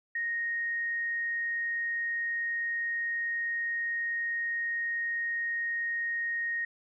sine tone, 1864.7 Hz, A#6, in tune, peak -29 dBFS, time 0.15-6.65 s, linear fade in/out 5 ms, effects none

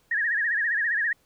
sine tone with vibrato, 1765 Hz, A6, 5 cents sharp, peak -22 dBFS, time 0.11-1.13 s, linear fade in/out 5 ms, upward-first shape sine, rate 15 Hz, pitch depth 130 cents each way, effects pink hiss -65 dBFS RMS until 1.25 s

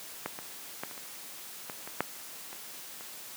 clicks, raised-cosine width 0.5 ms, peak -17 / -24 / -19 / -29 / -29 / -23 / -26 / -11 / -29 / -30 dBFS, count 10, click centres 0.26 / 0.389 / 0.835 / 0.912 / 0.978 / 1.698 / 1.875 / 2.006 / 2.529 / 3.009 s, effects white hiss -45 dBFS RMS until 3.36 s + high-pass 150 Hz 12 dB/octave

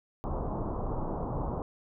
pink low-pass noise, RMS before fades -33 dBFS, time 0.24-1.62 s, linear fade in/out 0 ms, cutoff 1100 Hz, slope 48 dB/octave, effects none

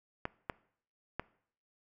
clicks, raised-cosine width 0.5 ms, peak -19 dBFS, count 3, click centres 0.254 / 0.498 / 1.196 s, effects noise-tail reverb RT60 0.6 s tail -21 dB re dry

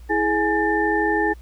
sine tone cluster, 327.8 / 420.4 / 837 / 1786 Hz, E4 / G#4 / G#5 / A6, -10 / +21 / +13 / +25 cents, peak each -23 dBFS, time 0.09-1.34 s, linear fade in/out 20 ms, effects added 59 Hz sine -38 dBFS peak until 1.41 s + pink hiss -56 dBFS RMS until 1.41 s

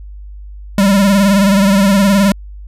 square tone with vibrato, 197.6 Hz, G3, 14 cents sharp, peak -8 dBFS, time 0.78-2.32 s, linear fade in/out 2 ms, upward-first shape sine, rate 19 Hz, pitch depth 68 cents each way, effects added 50 Hz sine -28 dBFS peak until 2.67 s + resampled to 32000 Hz

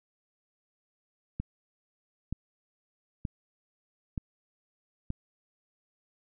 click train, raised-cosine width 5 ms, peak -20 dBFS, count 5, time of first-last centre 1.4-5.104 s, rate 1.08 Hz, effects none

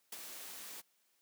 white noise with ADSR envelope, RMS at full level -43 dBFS, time 0.12-0.82 s, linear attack 5 ms, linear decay 28 ms, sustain -5 dB, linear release 25 ms, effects white hiss -75 dBFS RMS until 1.21 s + high-pass 200 Hz 12 dB/octave

